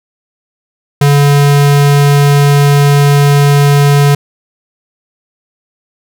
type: tone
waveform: square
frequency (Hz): 143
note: D3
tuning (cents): -46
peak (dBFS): -5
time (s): 1.01-4.15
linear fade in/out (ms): 5
effects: none